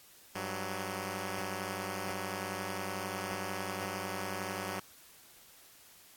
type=tone pair together; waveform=5% pulse; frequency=98.6 / 186.13 Hz; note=G2 / F#3; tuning=+11 / +11 cents; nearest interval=major seventh; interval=1100 cents; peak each=-28 / -27 dBFS; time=0.35-4.8 s; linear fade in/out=5 ms; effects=white hiss -58 dBFS RMS until 6.16 s + AAC 64 kbps